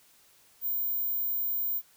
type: tone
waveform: sine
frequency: 15170 Hz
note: A#9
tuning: 29 cents sharp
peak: -27 dBFS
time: 0.61-1.82 s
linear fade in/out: 50 ms
effects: white hiss -61 dBFS RMS until 1.96 s